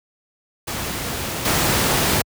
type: noise with level steps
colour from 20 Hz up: pink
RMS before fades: -26 / -18 dBFS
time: 0.67-2.22 s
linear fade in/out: 10 ms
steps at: 1.45 s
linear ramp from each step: 5 ms
effects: high-pass 60 Hz 12 dB/octave